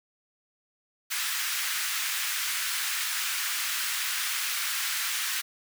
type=high-pass noise; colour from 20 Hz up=pink; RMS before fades=-30 dBFS; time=1.1-5.42 s; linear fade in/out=20 ms; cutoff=1400 Hz; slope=24 dB/octave; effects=none